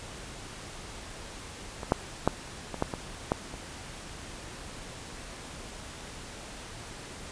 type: clicks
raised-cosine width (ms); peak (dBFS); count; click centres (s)
1; -22 / -7 / -7 / -21 / -11 / -18 / -10 / -27; 8; 1.832 / 1.921 / 2.276 / 2.743 / 2.824 / 2.938 / 3.319 / 3.54
effects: pink hiss -43 dBFS RMS until 7.31 s + resampled to 22050 Hz